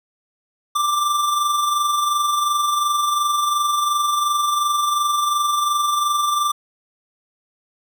square tone with amplitude modulation, 1180 Hz, D6, 8 cents sharp, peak -16 dBFS, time 0.75-6.52 s, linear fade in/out 10 ms, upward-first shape sine, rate 22.8 Hz, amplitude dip 40%, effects none

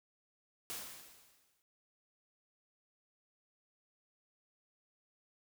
white noise with exponential decay, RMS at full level -41 dBFS, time 0.7-1.62 s, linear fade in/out 0 ms, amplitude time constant 200 ms, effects none

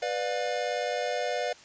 square chord, B diminished, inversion none, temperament just, 493.9 / 592.7 / 711.2 Hz, B4 / D5 / F5, 0 / +16 / +31 cents, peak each -33 / -33 / -33 dBFS, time 0.02-1.53 s, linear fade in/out 5 ms, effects white hiss -52 dBFS RMS until 1.64 s + resampled to 16000 Hz

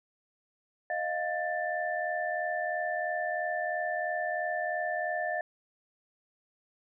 sine tone cluster, 622 / 705 / 1769 Hz, D#5 / F5 / A6, -1 / +16 / +9 cents, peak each -34 / -33 / -34 dBFS, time 0.9-5.41 s, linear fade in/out 2 ms, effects none

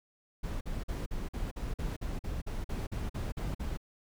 brown noise bursts, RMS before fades -35 dBFS, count 15, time 0.43-3.774 s, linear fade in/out 10 ms, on 180 ms, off 46 ms, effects none

